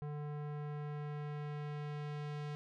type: tone with low-pass filter sweep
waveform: square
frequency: 147.9 Hz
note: D3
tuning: 13 cents sharp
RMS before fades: -42 dBFS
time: 0.02-2.55 s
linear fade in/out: 0 ms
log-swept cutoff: 1100 to 4300 Hz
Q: 0.75
effects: none